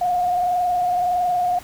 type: tone with frequency modulation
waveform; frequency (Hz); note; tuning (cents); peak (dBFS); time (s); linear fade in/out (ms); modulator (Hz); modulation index
sine; 716; F5; +43; -17; 0.01-1.59; 5; 21.6; 0.69
effects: pink hiss -42 dBFS RMS until 1.63 s